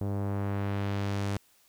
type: tone with low-pass filter sweep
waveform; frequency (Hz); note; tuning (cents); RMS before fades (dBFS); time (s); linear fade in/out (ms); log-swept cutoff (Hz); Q
sawtooth; 100; G2; +35; -31; 0.01-1.37; 0; 620 to 10000; 0.76
effects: white hiss -64 dBFS RMS until 1.68 s